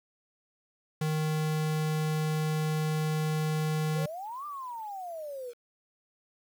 square tone, 155.2 Hz, D#3, 4 cents flat, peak -28 dBFS, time 1.01-4.06 s, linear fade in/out 5 ms
sine exponential two-way sweep, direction up then down, 466.2 to 1206 to 466.2 Hz, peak -36 dBFS, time 3.93-5.54 s, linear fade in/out 50 ms, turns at 4.46 s
effects 9-bit

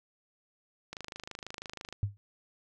click train, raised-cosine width 0.2 ms, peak -23 dBFS, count 27, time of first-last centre 0.93-1.926 s, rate 26.1 Hz
sine tone with exponential decay, 101 Hz, G#2, 48 cents flat, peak -23 dBFS, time 2.03-2.17 s, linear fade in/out 0 ms, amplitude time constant 30 ms
effects none

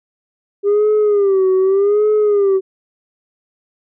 sine tone with vibrato, 400 Hz, G4, 35 cents sharp, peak -8 dBFS, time 0.63-2.61 s, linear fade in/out 50 ms, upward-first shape sine, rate 0.84 Hz, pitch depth 110 cents each way, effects tanh soft clip ceiling -9 dBFS

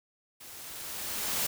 white noise with level ramp, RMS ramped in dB -48 to -29 dBFS, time 0.4-1.47 s, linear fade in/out 10 ms, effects none

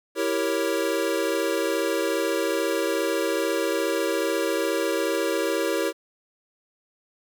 square chord, E diminished seventh, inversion none, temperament equal, 329.6 / 392 / 466.2 / 554.4 Hz, E4 / G4 / Bb4 / Db5, 0 / 0 / 0 / 0 cents, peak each -29 dBFS, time 0.15-5.93 s, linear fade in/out 50 ms, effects none

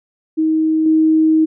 sine tone with level steps, 316 Hz, D#4, 27 cents sharp, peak -12 / -9 dBFS, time 0.37-1.46 s, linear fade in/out 20 ms, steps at 0.86 s, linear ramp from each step 2 ms, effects none

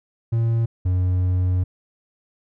triangle tone pair in turn, 114.9 / 91.16 Hz, A#2 / F#2, -25 / -25 cents, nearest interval major third, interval 400 cents, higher first, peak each -15 dBFS, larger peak neither, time 0.32-0.66 / 0.85-1.64 s, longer second, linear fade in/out 10 ms, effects none

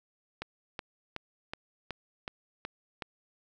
click train, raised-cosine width 0.3 ms, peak -20 dBFS, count 8, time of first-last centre 0.42-3.022 s, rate 2.69 Hz, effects none

